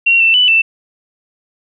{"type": "tone with pitch steps", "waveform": "sine", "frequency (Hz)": [2741, 2680, 2982, 2667], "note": ["F7", "E7", "F#7", "E7"], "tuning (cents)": [-33, 28, 13, 20], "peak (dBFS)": -7, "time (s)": [0.06, 0.62], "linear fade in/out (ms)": 10, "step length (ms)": 140, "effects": []}